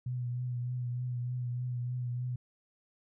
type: tone with vibrato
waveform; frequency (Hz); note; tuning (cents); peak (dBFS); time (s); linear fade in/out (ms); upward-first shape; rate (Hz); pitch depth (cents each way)
sine; 123.47; B2; 0; -32; 0.06-2.36; 5; triangle; 3.3; 34
effects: none